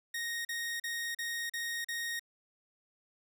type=tone bursts; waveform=sawtooth; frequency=1864.7 Hz; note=A#6; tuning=in tune; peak=-31 dBFS; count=6; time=0.14-2.195 s; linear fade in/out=5 ms; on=310 ms; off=39 ms; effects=none